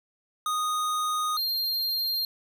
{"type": "tone pair in turn", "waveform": "square", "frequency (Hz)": [1240, 4196], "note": ["D#6", "C8"], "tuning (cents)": [-6, 4], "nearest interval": "octave + major sixth", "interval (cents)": 2110, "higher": "second", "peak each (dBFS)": -26, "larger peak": "neither", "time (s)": [[0.46, 1.37], [1.37, 2.25]], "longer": "first", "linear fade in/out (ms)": 2, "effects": []}